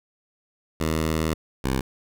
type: tone pair in turn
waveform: 10% pulse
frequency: 79.4 / 65.98 Hz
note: D#2 / C2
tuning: +36 / +15 cents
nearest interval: minor third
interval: 321 cents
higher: first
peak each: -14 dBFS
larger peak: neither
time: 0.8-1.34 / 1.64-1.81 s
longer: first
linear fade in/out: 5 ms
effects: none